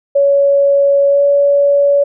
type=tone with pitch glide; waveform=sine; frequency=561 to 567.2 Hz; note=C#5 to C#5; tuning=+21 to +40 cents; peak=-7 dBFS; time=0.15-2.04 s; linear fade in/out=10 ms; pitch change=+19 cents; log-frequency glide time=1.07-1.23 s; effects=none